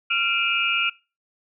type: tone cluster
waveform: sine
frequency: 1379 / 2377 / 2586 / 2837 Hz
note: F6 / D7 / E7 / F7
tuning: -22 / +20 / -34 / +27 cents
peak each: -25 dBFS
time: 0.1-0.9 s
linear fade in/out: 10 ms
effects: noise-tail reverb RT60 0.3 s tail -22 dB re dry